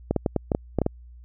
clicks, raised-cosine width 2 ms, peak -8 dBFS, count 9, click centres 0.11 / 0.163 / 0.262 / 0.363 / 0.518 / 0.549 / 0.787 / 0.817 / 0.864 s, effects added 60 Hz sine -43 dBFS peak until 1.24 s

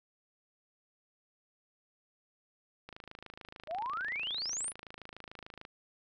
click train, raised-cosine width 0.3 ms, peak -30 dBFS, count 75, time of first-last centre 2.89-5.651 s, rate 26.8 Hz
sine exponential sweep, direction up, 587.3 to 10548 Hz, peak -34 dBFS, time 3.67-4.73 s, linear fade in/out 50 ms
effects none

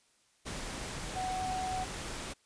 sine tone in noise, 746 Hz, F#5, 14 cents sharp, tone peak -33 dBFS, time 1.15-1.85 s, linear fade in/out 20 ms, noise pink, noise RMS -40 dBFS, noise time 0.45-2.34 s, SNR +4 dB, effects white hiss -69 dBFS RMS until 2.45 s + resampled to 22050 Hz

